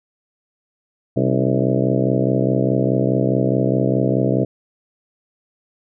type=harmonic tone with a mistuned harmonic; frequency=64.8 Hz; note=C2; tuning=16 cents flat; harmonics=2 / 3 / 4 / 5 / 6 / 7 / 8 / 9 / 10; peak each=-20 / -22 / -23 / -24 / -25 / -25 / -26 / -27 / -27 dBFS; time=1.16-4.45 s; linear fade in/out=10 ms; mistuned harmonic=4; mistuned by=+89 cents; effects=none